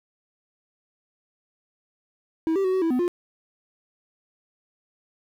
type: tone with pitch steps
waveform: triangle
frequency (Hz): 322.9 / 389.8 / 373.1 / 376.6 / 328.4 / 251.3 / 352.3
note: E4 / G4 / F#4 / F#4 / E4 / B3 / F4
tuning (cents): -36 / -10 / +14 / +31 / -6 / +30 / +15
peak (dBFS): -18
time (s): 2.47-3.079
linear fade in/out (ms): 0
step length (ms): 87
effects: 9-bit